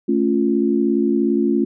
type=chord; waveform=sine; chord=A augmented; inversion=none; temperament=equal; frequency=220 / 277.2 / 349.2 Hz; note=A3 / C#4 / E#4; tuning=0 / 0 / 0 cents; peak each=-19 / -19 / -19 dBFS; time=0.08-1.65 s; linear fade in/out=10 ms; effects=none